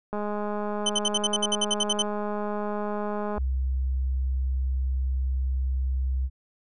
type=click train; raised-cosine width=1 ms; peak=-18 dBFS; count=677; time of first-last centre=0.13-3.38 s; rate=208 Hz
type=tone bursts; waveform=sawtooth; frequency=3057 Hz; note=G7; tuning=44 cents flat; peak=-18 dBFS; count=13; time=0.86-2.023 s; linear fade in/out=5 ms; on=35 ms; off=59 ms
type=tone; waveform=sine; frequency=65 Hz; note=C2; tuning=11 cents flat; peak=-23 dBFS; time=3.36-6.3 s; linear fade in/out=50 ms
effects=resampled to 24000 Hz